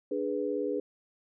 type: chord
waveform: sine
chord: G# diminished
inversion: second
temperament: equal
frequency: 293.7 / 415.3 / 493.9 Hz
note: D4 / G#4 / B4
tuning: 0 / 0 / 0 cents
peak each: -34 / -32 / -33 dBFS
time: 0.11-0.8 s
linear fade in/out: 5 ms
effects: none